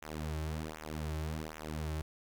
sawtooth tone with flanger, 77.78 Hz, D#2, in tune, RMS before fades -39 dBFS, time 0.02-2.02 s, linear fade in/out 5 ms, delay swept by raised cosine 0.21 to 4.21 ms, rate 1.3 Hz, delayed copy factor -0.95, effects 12-bit

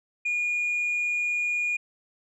sine tone, 2436 Hz, D#7, 37 cents flat, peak -22 dBFS, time 0.25-1.77 s, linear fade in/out 10 ms, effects tanh soft clip ceiling -22 dBFS

